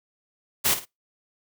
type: noise with echo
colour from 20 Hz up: white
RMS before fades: -21 dBFS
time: 0.64-0.75 s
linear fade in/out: 20 ms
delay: 53 ms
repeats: 2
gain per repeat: -11 dB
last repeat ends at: 0.856 s
effects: noise-tail reverb RT60 0.2 s tail -24 dB re dry